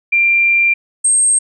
sine tone pair in turn, 2376 / 8438 Hz, D7 / C9, +20 / +14 cents, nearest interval octave + minor seventh, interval 2194 cents, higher second, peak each -9 dBFS, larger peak neither, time 0.12-0.74 / 1.04-1.39 s, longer first, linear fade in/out 10 ms, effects none

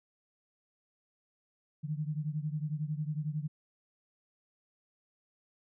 sine beating tone pair, 148.6 / 159.6 Hz, D3 / D#3, +21 / +44 cents, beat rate 11 Hz, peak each -34 / -37 dBFS, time 1.83-3.48 s, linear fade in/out 20 ms, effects none

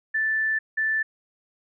sine tone pair in turn, 1760 / 1760 Hz, A6 / A6, 0 / 0 cents, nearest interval unison, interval 0 cents, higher neither, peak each -21 dBFS, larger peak neither, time 0.14-0.59 / 0.77-1.03 s, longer first, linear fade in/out 10 ms, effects none

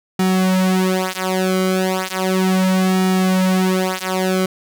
sawtooth tone with flanger, 186.9 Hz, F#3, 18 cents sharp, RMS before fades -17 dBFS, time 0.19-4.46 s, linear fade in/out 5 ms, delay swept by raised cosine 1.9 to 6.5 ms, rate 0.35 Hz, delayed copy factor -1, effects none

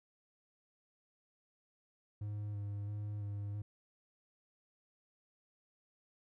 triangle tone with vibrato, 103 Hz, G#2, 14 cents flat, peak -36 dBFS, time 2.21-3.62 s, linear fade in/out 5 ms, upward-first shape square, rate 1.5 Hz, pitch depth 19 cents each way, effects none

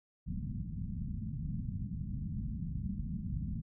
white low-pass noise, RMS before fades -38 dBFS, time 0.26-3.62 s, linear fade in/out 20 ms, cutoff 210 Hz, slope 48 dB/octave, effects none

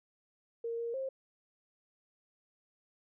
sine tone with pitch steps, 463.3 / 466.8 / 532 Hz, A#4 / A#4 / C5, -11 / +2 / +29 cents, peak -34 dBFS, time 0.64-1.09 s, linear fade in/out 5 ms, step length 150 ms, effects none

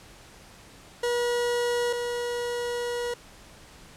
40% pulse tone pair in turn, 481.4 / 481.4 Hz, B4 / B4, -44 / -44 cents, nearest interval unison, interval 0 cents, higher neither, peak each -23 / -27 dBFS, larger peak first, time 1.03-1.93 / 1.93-3.14 s, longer second, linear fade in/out 5 ms, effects pink hiss -50 dBFS RMS until 3.96 s + low-pass 10000 Hz 12 dB/octave

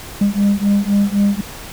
sine beating tone pair, 199.9 / 203.8 Hz, G3 / G#3, +34 / -32 cents, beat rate 3.9 Hz, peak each -13 dBFS, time 0.21-1.41 s, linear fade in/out 5 ms, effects tanh soft clip ceiling -9 dBFS + pink hiss -33 dBFS RMS until 1.72 s

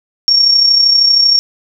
sine tone with amplitude modulation, 5520 Hz, F8, 21 cents flat, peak -4 dBFS, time 0.28-1.39 s, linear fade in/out 0 ms, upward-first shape sine, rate 32.8 Hz, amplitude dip 50%, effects 7-bit

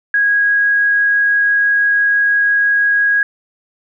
sine tone, 1649 Hz, G#6, 13 cents flat, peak -10 dBFS, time 0.14-3.23 s, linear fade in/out 2 ms, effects none

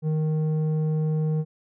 square tone with low-pass filter, 155.56 Hz, D#3, in tune, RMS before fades -24 dBFS, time 0.02-1.45 s, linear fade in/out 50 ms, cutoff 380 Hz, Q 1.1, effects none

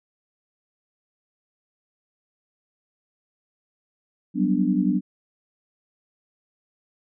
sine chord, G major seventh, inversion third, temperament equal, 185 / 196 / 246.9 / 293.7 Hz, F#3 / G3 / B3 / D4, 0 / 0 / 0 / 0 cents, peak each -24 dBFS, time 4.34-5.01 s, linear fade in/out 50 ms, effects none

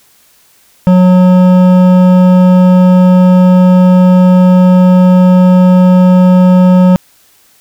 triangle tone with hard clipping, 182.5 Hz, F#3, 24 cents flat, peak -4 dBFS, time 0.87-6.96 s, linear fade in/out 0 ms, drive 15 dB, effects white hiss -47 dBFS RMS until 7.6 s

